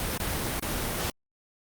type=noise with dropouts; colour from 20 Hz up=pink; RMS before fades=-30 dBFS; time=0-1.1 s; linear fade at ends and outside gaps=1 ms; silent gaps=0.176-0.199 / 0.596-0.624 s; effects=Opus 32 kbps